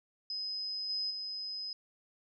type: tone with level steps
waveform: sine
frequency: 5050 Hz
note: D#8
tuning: 25 cents sharp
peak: -35 / -32 / -37 dBFS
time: 0.3-1.73 s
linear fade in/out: 2 ms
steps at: 0.89 / 1.1 s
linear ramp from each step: 10 ms
effects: none